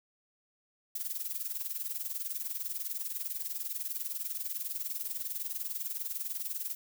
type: noise with tremolo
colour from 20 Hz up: violet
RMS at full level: -34 dBFS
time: 0.95-6.75 s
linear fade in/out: 5 ms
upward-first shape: sine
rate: 20 Hz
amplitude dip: 75%
effects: none